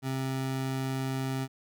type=tone; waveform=25% pulse; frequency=132.7 Hz; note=C3; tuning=25 cents sharp; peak=-26 dBFS; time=0.02-1.48 s; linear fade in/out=50 ms; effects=none